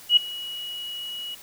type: tone with ADSR envelope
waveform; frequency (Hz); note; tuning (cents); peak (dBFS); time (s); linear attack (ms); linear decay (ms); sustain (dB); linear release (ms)
sine; 2912; F#7; -28; -10; 0.09-1.35; 77; 8; -21; 7
effects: white hiss -46 dBFS RMS until 1.42 s